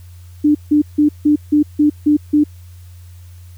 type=tone bursts; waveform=sine; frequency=297.3 Hz; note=D4; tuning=21 cents sharp; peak=-8 dBFS; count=8; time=0.44-2.44 s; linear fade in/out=10 ms; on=110 ms; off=160 ms; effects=added 88 Hz sine -35 dBFS peak until 3.57 s + white hiss -52 dBFS RMS until 3.57 s